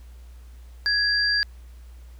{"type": "tone pair together", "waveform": "sine", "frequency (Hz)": [1666, 4737], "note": ["G#6", "D8"], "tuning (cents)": [5, 14], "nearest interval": "octave + tritone", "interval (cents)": 1809, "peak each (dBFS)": -22, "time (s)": [0.86, 1.43], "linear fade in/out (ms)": 0, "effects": ["added 60 Hz sine -41 dBFS peak until 2.19 s", "pink hiss -59 dBFS RMS until 2.19 s"]}